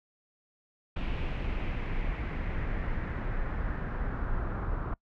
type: noise with low-pass filter sweep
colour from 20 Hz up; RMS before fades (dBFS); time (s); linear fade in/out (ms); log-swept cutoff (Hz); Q
brown; -32; 0.96-4.94; 5; 2800 to 1300; 2.7
effects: noise-tail reverb RT60 0.1 s tail -25 dB re dry